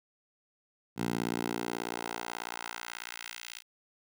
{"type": "tone with high-pass filter sweep", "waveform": "10% pulse", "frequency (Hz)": 58.27, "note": "A#1", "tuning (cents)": 0, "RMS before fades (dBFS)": -37, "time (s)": [0.96, 3.63], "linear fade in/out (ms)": 50, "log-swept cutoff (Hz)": [160, 3000], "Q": 1, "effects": []}